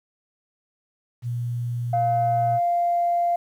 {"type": "tone", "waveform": "sine", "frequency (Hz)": 120, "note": "B2", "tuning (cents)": -49, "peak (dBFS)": -24, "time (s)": [1.22, 2.6], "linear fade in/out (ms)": 50}
{"type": "tone with pitch glide", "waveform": "sine", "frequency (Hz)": [698.5, 694.1], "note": ["F5", "F5"], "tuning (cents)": [0, -11], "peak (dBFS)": -18, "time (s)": [1.93, 3.36], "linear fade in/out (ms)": 5, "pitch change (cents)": -11, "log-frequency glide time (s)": [2.05, 3.03]}
{"effects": ["tanh soft clip ceiling -13 dBFS", "9-bit"]}